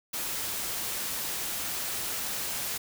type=noise; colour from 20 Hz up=white; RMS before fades=-33 dBFS; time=0.13-2.78 s; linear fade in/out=10 ms; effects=none